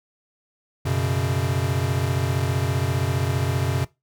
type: chord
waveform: square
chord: F# suspended fourth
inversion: none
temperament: equal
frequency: 92.5 / 123.47 / 138.59 Hz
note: F#2 / B2 / C#3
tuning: 0 / 0 / 0 cents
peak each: -26 dBFS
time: 0.85-3.85 s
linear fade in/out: 10 ms
effects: noise-tail reverb RT60 0.2 s tail -19 dB re dry